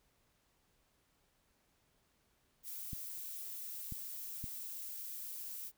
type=noise; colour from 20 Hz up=violet; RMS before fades=-45 dBFS; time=2.63-5.72 s; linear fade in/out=50 ms
type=clicks; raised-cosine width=5 ms; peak=-31 dBFS; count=3; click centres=2.932 / 3.923 / 4.441 s
effects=pink hiss -75 dBFS RMS until 5.77 s